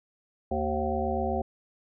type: harmonic tone with a mistuned harmonic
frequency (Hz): 76.4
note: D#2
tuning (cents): -31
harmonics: 1 / 3 / 5 / 7 / 9 / 10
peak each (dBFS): -33 / -33 / -33 / -33 / -33 / -33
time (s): 0.51-1.42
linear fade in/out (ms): 5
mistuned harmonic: 9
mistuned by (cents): +21
effects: none